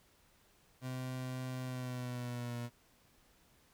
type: tone with pitch glide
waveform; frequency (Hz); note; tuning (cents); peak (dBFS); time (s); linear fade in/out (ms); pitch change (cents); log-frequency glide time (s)
30% pulse; 128.4 to 119.8; C3 to A#2; -32 to +48; -36; 0.81-2.7; 50; -120; 1.61-2.57
effects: pink hiss -68 dBFS RMS until 3.73 s